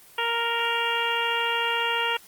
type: harmonic tone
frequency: 466.2 Hz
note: A#4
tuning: in tune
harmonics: 1 / 2 / 3 / 4 / 5 / 6 / 7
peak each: -32 / -28 / -30 / -32 / -33 / -28 / -34 dBFS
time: 0.18-2.17 s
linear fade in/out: 5 ms
effects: white hiss -51 dBFS RMS until 2.27 s + Opus 24 kbps